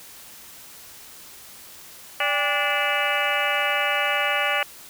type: harmonic tone with a mistuned harmonic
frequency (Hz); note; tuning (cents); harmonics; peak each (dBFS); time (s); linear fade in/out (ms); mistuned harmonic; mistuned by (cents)
290.9; D4; -16; 2 / 3 / 4 / 5 / 6 / 7 / 8 / 9 / 10; -29 / -29 / -29 / -29 / -29 / -29 / -29 / -29 / -29; 2.2-4.63; 2; 3; -140
effects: white hiss -44 dBFS RMS until 4.89 s